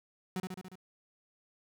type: tone with echo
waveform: 35% pulse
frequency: 185 Hz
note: F#3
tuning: in tune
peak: -31 dBFS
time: 0.36-0.4 s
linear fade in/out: 2 ms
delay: 71 ms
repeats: 5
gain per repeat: -3 dB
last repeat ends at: 0.755 s
effects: none